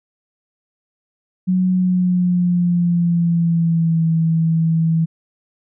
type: tone with pitch glide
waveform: sine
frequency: 184 to 162.98 Hz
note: F#3 to E3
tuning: -9 to -19 cents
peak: -13 dBFS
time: 1.47-5.06 s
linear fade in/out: 20 ms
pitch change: -210 cents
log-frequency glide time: 1.72-4.05 s
effects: none